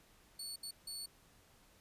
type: tone bursts at uneven times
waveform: 25% pulse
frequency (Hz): 4435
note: C#8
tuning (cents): 0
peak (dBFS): -38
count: 3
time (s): 0.39-0.56 / 0.63-0.71 / 0.87-1.06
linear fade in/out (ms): 5
effects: pink hiss -66 dBFS RMS until 1.8 s + resampled to 32000 Hz